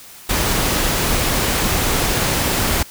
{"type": "noise", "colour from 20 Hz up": "pink", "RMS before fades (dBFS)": -18, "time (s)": [0.29, 2.83], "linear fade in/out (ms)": 5, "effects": ["white hiss -40 dBFS RMS until 2.9 s"]}